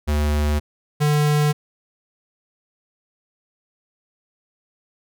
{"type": "tone pair in turn", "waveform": "square", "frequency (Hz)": [74.4, 148.8], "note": ["D2", "D3"], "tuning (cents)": [23, 23], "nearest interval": "octave", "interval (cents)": 1200, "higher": "second", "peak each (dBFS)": [-18, -16], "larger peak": "second", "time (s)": [[0.07, 0.6], [1, 1.53]], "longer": "neither", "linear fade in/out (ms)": 20, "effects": []}